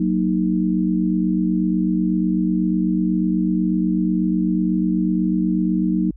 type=chord; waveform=sine; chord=D# minor; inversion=first; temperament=equal; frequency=185 / 233.1 / 311.1 Hz; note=F#3 / A#3 / D#4; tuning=0 / 0 / 0 cents; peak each=-19 / -23 / -21 dBFS; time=0-6.11 s; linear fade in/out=5 ms; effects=added 50 Hz sine -38 dBFS peak until 6.16 s